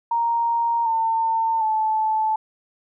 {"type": "tone with pitch steps", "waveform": "sine", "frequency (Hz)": [932.3, 901.6, 871.9], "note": ["A#5", "A5", "A5"], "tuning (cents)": [0, 42, -16], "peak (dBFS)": -18, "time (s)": [0.11, 2.36], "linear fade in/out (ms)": 5, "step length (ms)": 750, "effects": []}